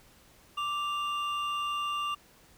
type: tone pair together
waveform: triangle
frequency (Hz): 1174.7 / 2794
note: D6 / F7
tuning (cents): 0 / 0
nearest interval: octave + minor third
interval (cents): 1500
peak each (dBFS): -29 / -34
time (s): 0.57-2.15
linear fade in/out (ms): 10
effects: pink hiss -59 dBFS RMS until 2.57 s